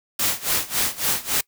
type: noise with tremolo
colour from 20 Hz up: white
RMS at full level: -20 dBFS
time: 0.19-1.41 s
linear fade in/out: 5 ms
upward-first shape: sine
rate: 3.6 Hz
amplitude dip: 90%
effects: noise-tail reverb RT60 0.1 s tail -23 dB re dry